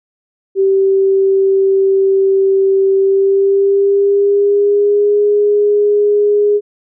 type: tone with pitch glide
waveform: sine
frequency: 387.8 to 413.2 Hz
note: G4 to G#4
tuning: -19 to -9 cents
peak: -8 dBFS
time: 0.55-6.61 s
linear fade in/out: 50 ms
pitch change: +110 cents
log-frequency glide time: 2.95-5.2 s
effects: none